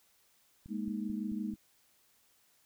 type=click train; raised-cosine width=5 ms; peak=-37 dBFS; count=5; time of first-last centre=0.66-1.537 s; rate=4.56 Hz
type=chord; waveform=sine; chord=Ab suspended second; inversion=none; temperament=just; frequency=207.7 / 233.6 / 311.5 Hz; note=Ab3 / Bb3 / Eb4; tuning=0 / +4 / +2 cents; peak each=-36 / -39 / -41 dBFS; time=0.68-1.56 s; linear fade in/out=50 ms
effects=white hiss -69 dBFS RMS until 2.65 s